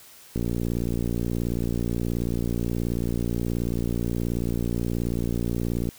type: click train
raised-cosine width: 3 ms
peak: -14 dBFS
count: 325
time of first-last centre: 0.36-5.889 s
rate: 58.6 Hz
effects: white hiss -49 dBFS RMS until 5.98 s